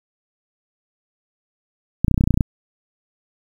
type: clicks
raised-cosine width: 5 ms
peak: -3 dBFS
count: 12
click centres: 2.046 / 2.082 / 2.113 / 2.143 / 2.178 / 2.209 / 2.239 / 2.275 / 2.307 / 2.342 / 2.375 / 2.408 s
effects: 7-bit